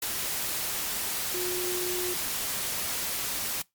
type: tone in noise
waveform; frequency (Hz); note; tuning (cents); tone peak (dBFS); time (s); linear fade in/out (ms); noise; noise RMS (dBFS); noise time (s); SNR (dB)
sine; 360.2; F#4; -46; -31; 1.34-2.14; 5; white; -31; 0.02-3.62; -3
effects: noise-tail reverb RT60 0.2 s tail -24 dB re dry + MP3 96 kbps